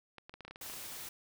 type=clicks; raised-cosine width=0.3 ms; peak=-32 dBFS; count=12; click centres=0.183 / 0.295 / 0.34 / 0.407 / 0.45 / 0.48 / 0.51 / 0.559 / 0.614 / 0.662 / 0.699 / 0.737 s
type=noise; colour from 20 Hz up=white; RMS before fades=-45 dBFS; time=0.61-1.09 s; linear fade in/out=5 ms
effects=none